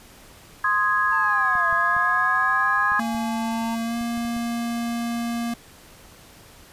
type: chord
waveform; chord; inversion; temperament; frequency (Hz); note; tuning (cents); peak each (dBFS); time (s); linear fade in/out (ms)
sine; Ab major; first; equal; 1046.5 / 1244.5 / 1661.2; C6 / Eb6 / Ab6; 0 / 0 / 0; -23 / -24 / -21; 0.64-3; 5
type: linear two-way sweep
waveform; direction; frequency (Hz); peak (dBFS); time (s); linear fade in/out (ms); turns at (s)
triangle; down then up; 914 to 672 to 914; -28; 1.11-3.76; 20; 1.68
type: clicks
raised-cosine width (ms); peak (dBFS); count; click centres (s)
5; -29; 9; 1.554 / 1.727 / 1.966 / 2.919 / 3.147 / 4.012 / 4.176 / 4.251 / 4.366
type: tone with pitch glide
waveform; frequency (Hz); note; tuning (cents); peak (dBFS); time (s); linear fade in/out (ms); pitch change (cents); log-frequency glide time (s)
square; 228.8 to 234.6; A#3 to A#3; -32 to +11; -25; 2.99-5.54; 5; +43; 3.83-3.97
effects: pink hiss -48 dBFS RMS until 6.72 s + resampled to 32000 Hz